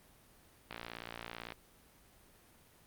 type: click train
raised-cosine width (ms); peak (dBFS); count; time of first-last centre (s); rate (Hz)
0.3; -26; 48; 0.71-1.522; 57.9
effects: pink hiss -63 dBFS RMS until 2.86 s + Opus 32 kbps